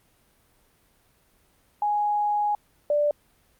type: tone pair in turn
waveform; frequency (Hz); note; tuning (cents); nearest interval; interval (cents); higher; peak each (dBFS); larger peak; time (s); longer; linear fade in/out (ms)
sine; 831 / 588.7; G#5 / D5; +1 / +4; tritone; 597; first; -21 / -19; second; 1.82-2.55 / 2.9-3.11; first; 2
effects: pink hiss -63 dBFS RMS until 3.59 s + Opus 32 kbps